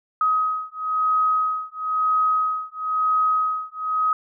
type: beating tone pair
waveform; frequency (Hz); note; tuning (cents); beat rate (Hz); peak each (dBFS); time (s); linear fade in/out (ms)
sine; 1263 / 1264; D#6 / D#6; +26 / +27; 1; -22 / -22; 0.21-4.13; 2
effects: none